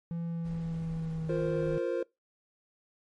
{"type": "tone with pitch glide", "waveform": "triangle", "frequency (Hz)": [168.4, 157.12], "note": ["E3", "D#3"], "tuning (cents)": [37, 17], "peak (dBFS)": -30, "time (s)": [0.11, 1.78], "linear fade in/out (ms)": 0, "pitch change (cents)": -120, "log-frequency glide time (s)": [0.24, 1.64]}
{"type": "noise", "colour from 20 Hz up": "brown", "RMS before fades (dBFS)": -46, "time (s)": [0.44, 1.77], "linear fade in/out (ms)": 20}
{"type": "chord", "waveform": "triangle", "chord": "F suspended fourth", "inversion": "none", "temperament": "equal", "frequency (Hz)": [349.2, 466.2, 523.3], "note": ["F4", "Bb4", "C5"], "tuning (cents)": [0, 0, 0], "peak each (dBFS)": -31, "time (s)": [1.29, 2.03], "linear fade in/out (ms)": 5}
{"effects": ["noise-tail reverb RT60 0.2 s tail -23 dB re dry", "MP3 48 kbps"]}